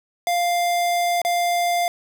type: tone with dropouts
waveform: square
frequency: 698.5 Hz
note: F5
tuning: in tune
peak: -19 dBFS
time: 0.27-1.88 s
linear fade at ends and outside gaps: 1 ms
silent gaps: 1.217-1.249 s
effects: none